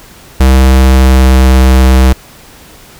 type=tone with pitch glide; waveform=square; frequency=65.41 to 64.88 Hz; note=C2 to C2; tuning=0 to -14 cents; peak=-3 dBFS; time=0.4-2.13 s; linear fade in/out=5 ms; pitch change=-14 cents; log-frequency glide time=0.79-1.27 s; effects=pink hiss -36 dBFS RMS until 2.99 s